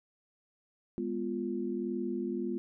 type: chord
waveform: sine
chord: F diminished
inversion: first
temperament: equal with one note detuned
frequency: 205.3 / 246.9 / 349.2 Hz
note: Ab3 / Cb4 / F4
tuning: -20 / 0 / 0 cents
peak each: -37 / -36 / -35 dBFS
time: 0.98-2.58 s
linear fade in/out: 0 ms
effects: none